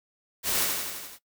white noise with echo, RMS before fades -27 dBFS, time 0.43-0.68 s, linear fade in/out 50 ms, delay 85 ms, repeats 6, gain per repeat -3 dB, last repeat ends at 1.19 s, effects noise-tail reverb RT60 0.1 s tail -18 dB re dry

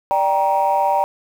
sine chord, G minor, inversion second, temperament just, 588 / 784 / 940.8 Hz, D5 / G5 / Bb5, +2 / 0 / +16 cents, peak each -20 / -17 / -17 dBFS, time 0.11-1.04 s, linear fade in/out 0 ms, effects tanh soft clip ceiling -8 dBFS + 7-bit

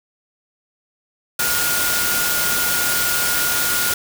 sine tone in noise, 1428 Hz, F6, 38 cents sharp, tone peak -23 dBFS, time 1.39-3.94 s, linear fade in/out 5 ms, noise white, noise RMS -20 dBFS, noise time 1.39-3.94 s, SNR -6 dB, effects none

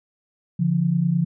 sine tone pair together, 143.1 / 172.79 Hz, D3 / F3, -45 / -18 cents, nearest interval minor third, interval 327 cents, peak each -22 / -19 dBFS, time 0.59-1.25 s, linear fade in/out 10 ms, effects none

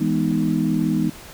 sine chord, E major seventh, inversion none, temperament equal, 164.81 / 207.7 / 246.9 / 311.1 Hz, E3 / G#3 / B3 / D#4, 0 / 0 / 0 / 0 cents, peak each -23 dBFS, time 0-1.1 s, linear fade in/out 10 ms, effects pink hiss -41 dBFS RMS until 1.33 s

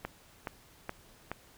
click train, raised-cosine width 0.5 ms, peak -20 dBFS, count 4, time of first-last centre 0.05-1.316 s, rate 2.37 Hz, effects pink hiss -59 dBFS RMS until 1.57 s

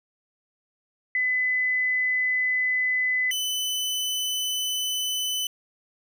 sine / sawtooth tone pair in turn, 2010 / 3012 Hz, B6 / F#7, +30 / +30 cents, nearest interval perfect fifth, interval 700 cents, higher second, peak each -21 / -22 dBFS, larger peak first, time 1.15-3.31 / 3.31-5.47 s, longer neither, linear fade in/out 2 ms, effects none

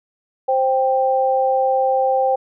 sine tone pair together, 525 / 786.6 Hz, C5 / G5, +6 / +6 cents, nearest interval perfect fifth, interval 700 cents, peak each -17 dBFS, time 0.48-2.36 s, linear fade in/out 10 ms, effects none

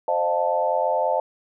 sine chord, F dominant seventh, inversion second, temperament equal with one note detuned, 523.3 / 612.3 / 698.5 / 880 Hz, C5 / Eb5 / F5 / A5, 0 / -28 / 0 / 0 cents, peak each -25 / -24 / -26 / -24 dBFS, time 0.08-1.2 s, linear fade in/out 2 ms, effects none

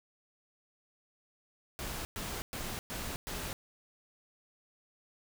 pink noise bursts, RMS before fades -39 dBFS, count 5, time 1.79-3.53 s, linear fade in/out 0 ms, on 260 ms, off 110 ms, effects none

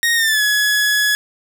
sawtooth tone with pitch glide, 1864.7 to 1690.3 Hz, A#6 to G#6, 0 to +30 cents, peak -10 dBFS, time 0.03-1.15 s, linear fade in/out 0 ms, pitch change -170 cents, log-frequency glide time 0.15-0.42 s, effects none

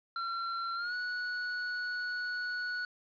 square tone with pitch glide, 1364 to 1470.4 Hz, F6 to F#6, -41 to -11 cents, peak -34 dBFS, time 0.16-2.85 s, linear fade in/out 2 ms, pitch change +130 cents, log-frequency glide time 0.75-0.94 s, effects resampled to 11025 Hz + 10-bit

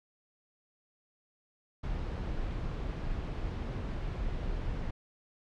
brown noise, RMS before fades -35 dBFS, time 1.83-4.91 s, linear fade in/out 10 ms, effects low-pass 4000 Hz 12 dB/octave

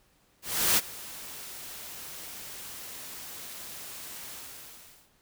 white noise with ADSR envelope, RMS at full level -22 dBFS, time 0.42-5.11 s, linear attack 350 ms, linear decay 36 ms, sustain -20 dB, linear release 810 ms, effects pink hiss -66 dBFS RMS until 5.21 s

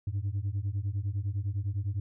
sine beating tone pair, 95 / 104.9 Hz, F#2 / G#2, +46 / +18 cents, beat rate 9.9 Hz, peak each -30 dBFS, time 0.07-2 s, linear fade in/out 5 ms, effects tanh soft clip ceiling -26 dBFS

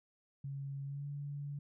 sine tone with pitch glide, 138.59 to 143.31 Hz, C#3 to D3, 0 to -42 cents, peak -39 dBFS, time 0.44-1.59 s, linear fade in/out 5 ms, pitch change +58 cents, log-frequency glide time 0.84-1.06 s, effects none

